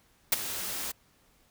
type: noise with ADSR envelope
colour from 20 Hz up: white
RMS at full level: -20 dBFS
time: 0.32-0.92 s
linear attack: 7 ms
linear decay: 19 ms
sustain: -15 dB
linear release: 10 ms
effects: pink hiss -65 dBFS RMS until 1.5 s